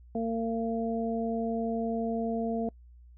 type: harmonic tone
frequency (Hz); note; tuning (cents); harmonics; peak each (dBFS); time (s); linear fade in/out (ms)
227.9; A#3; -39; 1 / 2 / 3; -30 / -33 / -35; 0.15-2.69; 2
effects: noise-tail reverb RT60 0.1 s tail -26 dB re dry + added 60 Hz sine -50 dBFS peak until 3.17 s